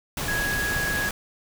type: tone in noise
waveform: sine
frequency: 1661.2 Hz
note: G#6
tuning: in tune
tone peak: -25 dBFS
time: 0.28-1.09 s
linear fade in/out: 2 ms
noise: pink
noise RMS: -29 dBFS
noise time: 0.17-1.11 s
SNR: +1 dB
effects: none